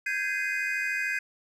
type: chord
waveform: triangle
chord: Ab major seventh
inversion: third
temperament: equal with one note detuned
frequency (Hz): 1568 / 1661.2 / 2063 / 2489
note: G6 / Ab6 / C7 / Eb7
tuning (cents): 0 / 0 / -25 / 0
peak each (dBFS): -31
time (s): 0.06-1.19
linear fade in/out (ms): 5
effects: none